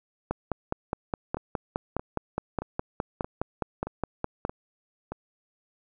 two click trains, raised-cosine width 1 ms, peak -13 / -20 dBFS, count 21 / 7, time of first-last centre 0.31-4.451 / 1.37-5.12 s, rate 4.83 / 1.6 Hz, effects none

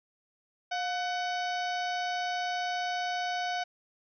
harmonic tone with a mistuned harmonic, 750 Hz, F#5, 23 cents sharp, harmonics 1 / 2 / 3 / 4 / 5 / 6 / 7 / 8, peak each -31 / -37 / -41 / -43 / -45 / -47 / -48 / -49 dBFS, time 0.71-3.64 s, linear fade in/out 10 ms, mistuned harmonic 1, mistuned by -83 cents, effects none

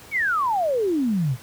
sine exponential sweep, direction down, 2329 to 117.2 Hz, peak -19 dBFS, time 0.11-1.37 s, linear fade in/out 50 ms, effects pink hiss -45 dBFS RMS until 1.42 s + high-pass 60 Hz 12 dB/octave

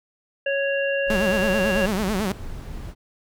harmonic tone, 554.4 Hz, C#5, in tune, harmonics 1 / 3 / 5, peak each -22 / -27 / -29 dBFS, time 0.46-1.86 s, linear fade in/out 5 ms
brown noise, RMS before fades -33 dBFS, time 1.06-2.95 s, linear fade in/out 50 ms
sawtooth tone with vibrato, 201.3 Hz, G3, 46 cents sharp, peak -18 dBFS, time 1.1-2.32 s, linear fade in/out 2 ms, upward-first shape sine, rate 9.1 Hz, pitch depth 170 cents each way
effects none

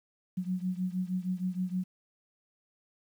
sine beating tone pair, 181.2 / 187.6 Hz, F#3 / F#3, -36 / +24 cents, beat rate 6.4 Hz, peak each -32 / -34 dBFS, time 0.37-1.84 s, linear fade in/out 10 ms, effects 10-bit

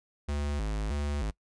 square tone with vibrato, 61.74 Hz, B1, in tune, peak -30 dBFS, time 0.28-1.31 s, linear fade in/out 10 ms, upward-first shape square, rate 1.6 Hz, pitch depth 280 cents each way, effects noise-tail reverb RT60 0.1 s tail -22 dB re dry + resampled to 22050 Hz

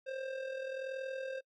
square tone with amplitude modulation, 529 Hz, C5, 19 cents sharp, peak -36 dBFS, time 0.06-1.41 s, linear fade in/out 20 ms, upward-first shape sine, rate 41.1 Hz, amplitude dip 55%, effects noise-tail reverb RT60 0.1 s tail -24 dB re dry + low-pass 3000 Hz 12 dB/octave

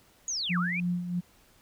sine linear two-way sweep, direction down then up, 6820 to 1108 to 2513 Hz, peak -29 dBFS, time 0.28-0.8 s, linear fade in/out 2 ms, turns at 0.58 s
sine tone with tremolo, 176.7 Hz, F3, 21 cents sharp, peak -25 dBFS, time 0.49-1.21 s, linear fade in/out 20 ms, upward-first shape sine, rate 3.1 Hz, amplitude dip 60%
effects pink hiss -61 dBFS RMS until 1.61 s

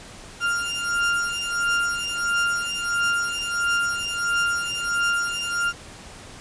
35% pulse beating tone pair, 1396.9 / 1398.4 Hz, F6 / F6, 0 / +2 cents, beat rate 1.5 Hz, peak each -23 dBFS, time 0.4-5.73 s, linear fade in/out 50 ms, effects pink hiss -42 dBFS RMS until 6.4 s + resampled to 22050 Hz

